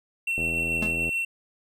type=tone with tremolo; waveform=triangle; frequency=2711 Hz; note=E7; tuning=48 cents sharp; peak=-22 dBFS; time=0.27-1.25 s; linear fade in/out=5 ms; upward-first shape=sine; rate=6.9 Hz; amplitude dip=25%
type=click train; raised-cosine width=2 ms; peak=-21 dBFS; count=60; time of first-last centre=0.38-1.092 s; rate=82.9 Hz
type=tone with exponential decay; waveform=45% pulse; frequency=213.2 Hz; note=G#3; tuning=46 cents sharp; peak=-25 dBFS; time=0.82-0.98 s; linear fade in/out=5 ms; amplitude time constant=34 ms
effects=none